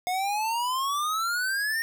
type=exponential sweep; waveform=square; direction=up; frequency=717 to 1849 Hz; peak=-26 dBFS; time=0.07-1.82 s; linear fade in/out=0 ms; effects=none